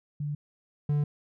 sine / triangle tone pair in turn, 146.83 / 146.83 Hz, D3 / D3, 0 / 0 cents, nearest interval unison, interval 0 cents, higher neither, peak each -29 / -21 dBFS, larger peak second, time 0.2-0.35 / 0.89-1.04 s, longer neither, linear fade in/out 5 ms, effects none

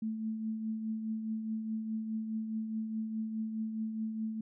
sine tone with tremolo, 220 Hz, A3, in tune, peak -31 dBFS, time 0.02-4.41 s, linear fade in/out 5 ms, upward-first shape triangle, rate 4.8 Hz, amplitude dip 50%, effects none

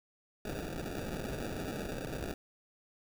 blue noise with sample-and-hold, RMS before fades -39 dBFS, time 0.45-2.34 s, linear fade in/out 2 ms, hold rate 1050 Hz, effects none

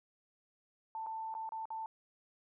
sine tone with dropouts, 888 Hz, A5, 16 cents sharp, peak -38 dBFS, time 0.95-1.86 s, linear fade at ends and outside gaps 1 ms, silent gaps 1.063-1.068 / 1.341-1.35 / 1.491-1.521 / 1.655-1.704 s, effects none

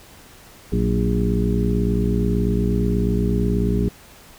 harmonic tone with a mistuned harmonic, 58.27 Hz, A#1, in tune, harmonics 1 / 2 / 3 / 4 / 5 / 6 / 7, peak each -22 / -24 / -22 / -26 / -29 / -31 / -26 dBFS, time 0.72-3.89 s, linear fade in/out 5 ms, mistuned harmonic 3, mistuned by +94 cents, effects pink hiss -46 dBFS RMS until 4.38 s

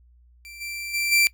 sawtooth tone with level steps, 2349 Hz, D7, in tune, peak -37 / -28 / -20 / -13 dBFS, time 0.45-1.27 s, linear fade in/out 0 ms, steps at 0.6 / 0.93 / 1.11 s, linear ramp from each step 20 ms, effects noise-tail reverb RT60 0.1 s tail -21 dB re dry + added 60 Hz sine -52 dBFS peak until 1.33 s

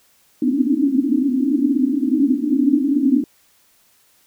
pink band-pass noise, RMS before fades -17 dBFS, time 0.42-3.24 s, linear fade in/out 5 ms, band 250 to 300 Hz, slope 96 dB/octave, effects white hiss -57 dBFS RMS until 4.26 s

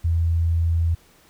sine tone, 83.3 Hz, E2, 19 cents sharp, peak -17 dBFS, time 0.04-0.95 s, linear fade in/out 10 ms, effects pink hiss -55 dBFS RMS until 1.29 s

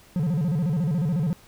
triangle tone with vibrato, 161.1 Hz, E3, 39 cents flat, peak -19 dBFS, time 0.16-1.33 s, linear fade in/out 0 ms, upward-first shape square, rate 14 Hz, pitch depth 190 cents each way, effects pink hiss -53 dBFS RMS until 1.47 s

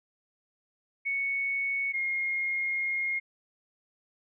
sine tone pair in turn, 2217 / 2141 Hz, C#7 / C7, 0 / +39 cents, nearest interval minor second, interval 61 cents, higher first, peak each -27 dBFS, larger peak neither, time 1.05-1.93 / 1.93-3.2 s, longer second, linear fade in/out 20 ms, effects none

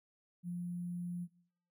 sine tone with sample-and-hold, 175.6 Hz, F3, 10 cents sharp, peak -37 dBFS, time 0.43-1.28 s, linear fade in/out 50 ms, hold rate 11025 Hz, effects noise-tail reverb RT60 0.7 s tail -23 dB re dry

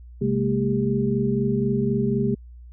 sine tone cluster, 133.6 / 204.5 / 228.5 / 399.2 Hz, C3 / G#3 / A#3 / G4, +36 / -26 / -34 / +32 cents, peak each -25 dBFS, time 0.21-2.35 s, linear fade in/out 10 ms, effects added 60 Hz sine -40 dBFS peak until 2.72 s

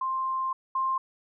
sine tone pair in turn, 1051 / 1055 Hz, C6 / C6, +7 / +14 cents, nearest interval unison, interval 7 cents, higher second, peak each -26 / -24 dBFS, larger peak second, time 0.01-0.53 / 0.75-0.98 s, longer first, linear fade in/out 5 ms, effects none

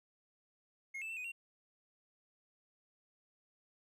triangle tone with pitch steps, 2155 / 2637 / 2683 / 2495 / 2744 Hz, C#7 / E7 / E7 / D#7 / F7, -49 / 0 / +30 / +4 / -31 cents, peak -39 dBFS, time 0.94-1.32 s, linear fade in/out 10 ms, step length 76 ms, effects none

